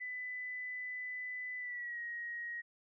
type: tone with pitch glide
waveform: sine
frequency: 1999 to 1887.9 Hz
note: B6 to A#6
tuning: +20 to +21 cents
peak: -39 dBFS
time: 0-2.62 s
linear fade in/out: 20 ms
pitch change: -99 cents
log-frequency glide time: 1.58-2 s
effects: none